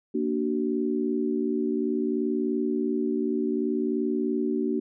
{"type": "chord", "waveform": "sine", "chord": "Bb augmented", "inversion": "none", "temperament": "equal with one note detuned", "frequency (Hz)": [233.1, 293.7, 376.5], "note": ["Bb3", "D4", "F#4"], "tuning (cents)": [0, 0, 30], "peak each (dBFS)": -28, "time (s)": [0.14, 4.8], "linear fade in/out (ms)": 10, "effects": []}